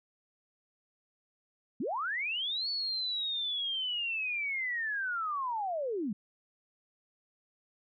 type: linear two-way sweep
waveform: sine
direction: up then down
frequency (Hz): 185 to 4469 to 185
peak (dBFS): -31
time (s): 1.8-6.13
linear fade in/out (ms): 5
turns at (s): 2.69
effects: none